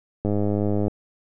click train, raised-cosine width 2 ms, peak -11 dBFS, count 66, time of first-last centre 0.25-0.881 s, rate 103 Hz, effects none

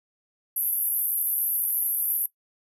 white band-pass noise, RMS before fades -26 dBFS, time 0.56-2.26 s, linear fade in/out 5 ms, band 11000 to 13000 Hz, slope 96 dB/octave, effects noise-tail reverb RT60 0.1 s tail -18 dB re dry

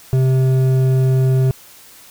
sine tone with hard clipping, 130.81 Hz, C3, in tune, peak -13 dBFS, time 0.13-1.51 s, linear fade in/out 0 ms, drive 8 dB, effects white hiss -43 dBFS RMS until 2.1 s

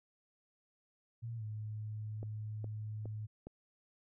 sine tone with pitch glide, 115.7 to 107.33 Hz, A#2 to A2, -13 to -43 cents, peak -39 dBFS, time 1.22-3.27 s, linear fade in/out 20 ms, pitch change -130 cents, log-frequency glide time 1.37-1.43 s
click train, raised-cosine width 2 ms, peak -33 dBFS, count 4, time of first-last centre 2.23-3.47 s, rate 2.42 Hz
effects none

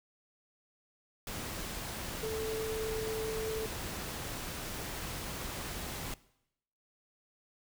sine tone in noise, 440 Hz, A4, in tune, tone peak -34 dBFS, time 2.23-3.66 s, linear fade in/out 2 ms, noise pink, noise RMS -40 dBFS, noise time 1.27-6.14 s, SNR +3 dB, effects noise-tail reverb RT60 0.8 s tail -20 dB re dry

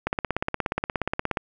click train, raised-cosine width 0.5 ms, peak -9 dBFS, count 23, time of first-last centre 0.07-1.372 s, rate 16.9 Hz, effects none

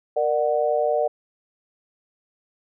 sine chord, Bb augmented, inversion none, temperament equal with one note detuned, 466.2 / 596.6 / 740 Hz, Bb4 / D5 / F#5, 0 / +27 / 0 cents, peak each -24 / -21 / -25 dBFS, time 0.16-1.08 s, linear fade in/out 10 ms, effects none

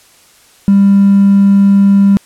triangle tone with hard clipping, 198.4 Hz, G3, 21 cents sharp, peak -4 dBFS, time 0.68-2.17 s, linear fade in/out 0 ms, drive 3 dB, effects white hiss -45 dBFS RMS until 2.25 s + low-pass 11000 Hz 12 dB/octave

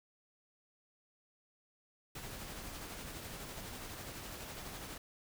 pink noise with tremolo, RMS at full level -45 dBFS, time 2.15-4.98 s, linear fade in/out 5 ms, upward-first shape sine, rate 12 Hz, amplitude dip 30%, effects none

